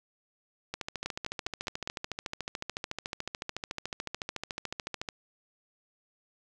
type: two click trains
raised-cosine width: 0.2 ms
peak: -16 / -17 dBFS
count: 5 / 61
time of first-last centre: 1.06-1.875 / 0.74-5.088 s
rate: 4.91 / 13.8 Hz
effects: none